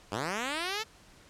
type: linear sweep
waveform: 5% pulse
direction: up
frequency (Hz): 87.31 to 451.2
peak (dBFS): -20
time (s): 0.11-0.84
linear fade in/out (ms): 20
effects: pink hiss -57 dBFS RMS until 1.29 s + low-pass 9000 Hz 12 dB/octave